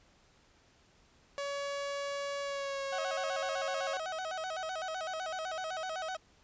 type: tone with pitch glide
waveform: sawtooth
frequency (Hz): 564 to 548.3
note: C#5 to C#5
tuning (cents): +30 to -19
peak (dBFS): -31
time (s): 1.38-3.97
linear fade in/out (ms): 0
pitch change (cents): -49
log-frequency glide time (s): 2.42-2.84
type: tone with vibrato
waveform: 30% pulse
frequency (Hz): 691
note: F5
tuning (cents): -19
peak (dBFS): -33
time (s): 2.92-6.17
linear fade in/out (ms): 10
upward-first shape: square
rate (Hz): 7.9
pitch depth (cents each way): 140
effects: pink hiss -65 dBFS RMS until 6.43 s + resampled to 16000 Hz